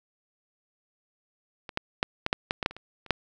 clicks, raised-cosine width 0.3 ms, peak -22 / -11 / -7 / -10 / -7 / -9 / -13 / -6 / -26 / -26 / -30 / -6 dBFS, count 12, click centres 1.692 / 1.774 / 2.029 / 2.264 / 2.329 / 2.509 / 2.628 / 2.661 / 2.71 / 2.766 / 3.063 / 3.107 s, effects none

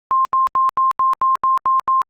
sine tone bursts, 1055 Hz, C6, 14 cents sharp, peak -12 dBFS, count 9, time 0.11-2.018 s, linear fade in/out 0 ms, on 140 ms, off 81 ms, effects Opus 48 kbps

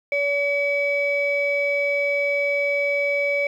sine tone pair together, 570 / 2280 Hz, C#5 / C#7, +48 / +48 cents, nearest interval 2 octaves, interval 2400 cents, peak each -21 dBFS, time 0.12-3.47 s, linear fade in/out 2 ms, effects tanh soft clip ceiling -13 dBFS + 9-bit

